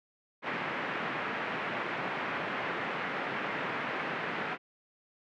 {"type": "band-pass noise", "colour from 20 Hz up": "white", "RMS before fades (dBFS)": -35, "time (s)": [0.42, 4.58], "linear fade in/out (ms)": 50, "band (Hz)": [140, 2200], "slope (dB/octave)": 24, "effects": []}